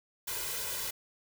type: noise with comb filter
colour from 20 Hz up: white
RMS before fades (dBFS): -36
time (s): 0.27-0.91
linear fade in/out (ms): 10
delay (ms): 2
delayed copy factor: +0.75
effects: none